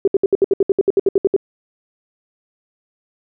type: tone bursts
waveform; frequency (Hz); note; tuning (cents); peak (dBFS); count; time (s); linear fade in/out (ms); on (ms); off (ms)
sine; 392; G4; 0; -9; 15; 0.05-1.364; 2; 26; 66
effects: none